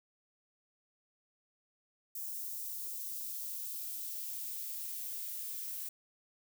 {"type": "noise with high-pass filter sweep", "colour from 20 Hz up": "violet", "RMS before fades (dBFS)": -41, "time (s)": [2.15, 5.89], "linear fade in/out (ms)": 5, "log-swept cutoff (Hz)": [6100, 1200], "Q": 0.84, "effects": []}